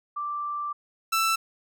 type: tone pair in turn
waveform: sine / sawtooth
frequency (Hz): 1174.7 / 1328.4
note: D6 / E6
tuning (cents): 0 / +13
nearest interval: major second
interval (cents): 213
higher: second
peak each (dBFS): -28 / -18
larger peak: second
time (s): 0.16-0.73 / 1.12-1.36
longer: first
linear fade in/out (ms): 10
effects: none